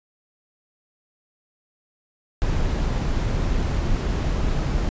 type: noise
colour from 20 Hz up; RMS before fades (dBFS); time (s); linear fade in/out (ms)
brown; -22; 2.42-4.89; 0
effects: resampled to 16000 Hz